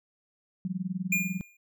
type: tone with tremolo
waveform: sine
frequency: 184.8 Hz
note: F#3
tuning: 2 cents flat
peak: -26 dBFS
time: 0.65-1.41 s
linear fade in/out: 0 ms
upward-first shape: sine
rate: 20 Hz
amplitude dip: 95%
type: tone with exponential decay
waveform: square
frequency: 2417 Hz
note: D7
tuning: 49 cents sharp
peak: -22 dBFS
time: 1.12-1.57 s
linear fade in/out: 5 ms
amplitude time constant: 96 ms
effects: none